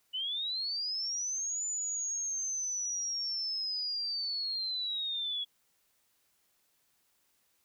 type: linear two-way sweep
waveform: sine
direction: up then down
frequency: 2942 to 7040 to 3345 Hz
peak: -32 dBFS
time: 0.13-5.45 s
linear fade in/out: 20 ms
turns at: 1.65 s
effects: white hiss -73 dBFS RMS until 7.64 s